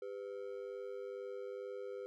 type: ring-modulated tone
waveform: triangle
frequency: 449.7 Hz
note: A4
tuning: 38 cents sharp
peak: -37 dBFS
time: 0.02-2.06 s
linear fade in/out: 0 ms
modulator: 51.1 Hz
effects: none